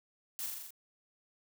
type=noise with echo; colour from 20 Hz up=blue; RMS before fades=-39 dBFS; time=0.39-0.46 s; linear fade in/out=0 ms; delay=41 ms; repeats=6; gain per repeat=-2 dB; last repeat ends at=0.706 s; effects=none